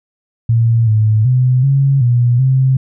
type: tone with pitch steps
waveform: sine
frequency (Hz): 115.3 / 108.4 / 127 / 137.5 / 121.1 / 131.7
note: A#2 / A2 / B2 / C#3 / B2 / C3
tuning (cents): -19 / -25 / +49 / -14 / -34 / +12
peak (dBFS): -8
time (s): 0.49-2.77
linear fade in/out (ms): 5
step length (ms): 380
effects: none